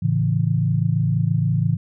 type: chord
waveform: sine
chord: A major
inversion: none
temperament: equal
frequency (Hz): 110 / 138.59 / 164.81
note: A2 / C#3 / E3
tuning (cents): 0 / 0 / 0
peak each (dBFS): -21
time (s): 0.02-1.77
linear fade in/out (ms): 10
effects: none